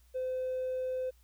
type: tone with hard clipping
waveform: sine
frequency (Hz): 513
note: C5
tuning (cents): -34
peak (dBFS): -32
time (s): 0.14-1.11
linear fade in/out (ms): 20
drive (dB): 1
effects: added 60 Hz sine -60 dBFS peak until 1.23 s + white hiss -70 dBFS RMS until 1.23 s